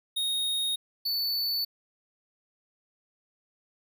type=tone pair in turn; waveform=square; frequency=3729 / 4481 Hz; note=A#7 / C#8; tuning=0 / +18 cents; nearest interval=minor third; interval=318 cents; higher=second; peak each=-27 dBFS; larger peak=neither; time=0.16-0.76 / 1.05-1.65 s; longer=neither; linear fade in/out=10 ms; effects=11-bit